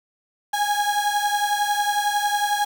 35% pulse beating tone pair, 821 / 832 Hz, G#5 / G#5, -20 / +3 cents, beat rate 11 Hz, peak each -20 / -23 dBFS, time 0.53-2.65 s, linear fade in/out 10 ms, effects 7-bit

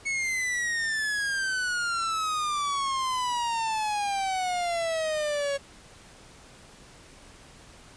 45% pulse exponential sweep, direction down, 2214 to 553 Hz, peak -26 dBFS, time 0.05-5.58 s, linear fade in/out 20 ms, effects pink hiss -51 dBFS RMS until 7.96 s + resampled to 22050 Hz

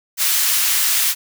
white high-pass noise, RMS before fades -17 dBFS, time 0.17-1.15 s, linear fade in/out 50 ms, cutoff 1500 Hz, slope 12 dB/octave, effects none

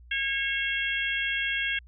harmonic tone, 545 Hz, C#5, 29 cents flat, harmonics 3 / 4 / 5 / 6, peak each -30 / -31 / -32 / -33 dBFS, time 0.11-1.79 s, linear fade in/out 5 ms, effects added 60 Hz sine -48 dBFS peak until 1.87 s

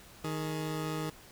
20% pulse tone pair together, 156.3 / 417.3 Hz, D#3 / G#4, +8 / +8 cents, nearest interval octave + perfect fourth, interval 1700 cents, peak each -29 / -36 dBFS, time 0.24-1.1 s, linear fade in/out 5 ms, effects pink hiss -54 dBFS RMS until 1.31 s

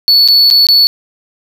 triangle tone with dropouts, 4435 Hz, C#8, in tune, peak -3 dBFS, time 0.08-0.87 s, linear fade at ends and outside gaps 0 ms, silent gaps 0.277-0.285 / 0.502-0.51 / 0.668-0.687 s, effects none

